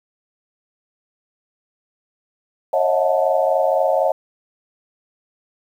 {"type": "tone cluster", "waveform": "sine", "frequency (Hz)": [546, 626, 650, 719, 878], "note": ["C#5", "D#5", "E5", "F#5", "A5"], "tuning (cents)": [-26, 10, -24, -50, -4], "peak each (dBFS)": [-19, -19, -26, -21, -25], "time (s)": [2.73, 4.12], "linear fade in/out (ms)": 5, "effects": ["8-bit"]}